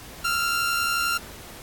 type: tone pair together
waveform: sawtooth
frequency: 1318.5 / 1389.8 Hz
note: E6 / F6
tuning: 0 / -9 cents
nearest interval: minor second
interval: 91 cents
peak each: -27 / -19 dBFS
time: 0.24-1.18 s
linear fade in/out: 10 ms
effects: pink hiss -42 dBFS RMS until 1.62 s + AAC 64 kbps